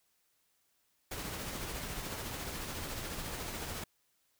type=noise with tremolo; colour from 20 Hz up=pink; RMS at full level=-39 dBFS; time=1.11-3.84 s; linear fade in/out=5 ms; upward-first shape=triangle; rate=14 Hz; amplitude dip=35%; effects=white hiss -75 dBFS RMS until 4.39 s